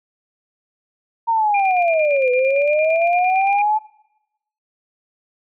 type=linear two-way sweep; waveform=sine; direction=down then up; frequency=931 to 493.9 to 869 Hz; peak=-14 dBFS; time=1.27-3.79 s; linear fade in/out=20 ms; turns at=2.31 s
type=tone with tremolo; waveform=sine; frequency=2400 Hz; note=D7; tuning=37 cents sharp; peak=-21 dBFS; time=1.54-3.62 s; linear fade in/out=5 ms; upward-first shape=square; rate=8.8 Hz; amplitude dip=45%
effects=noise-tail reverb RT60 0.9 s tail -24 dB re dry